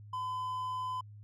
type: tone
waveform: triangle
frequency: 1014 Hz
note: B5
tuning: 45 cents sharp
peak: -32 dBFS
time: 0.13-1.01 s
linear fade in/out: 5 ms
effects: added 104 Hz sine -48 dBFS peak until 1.23 s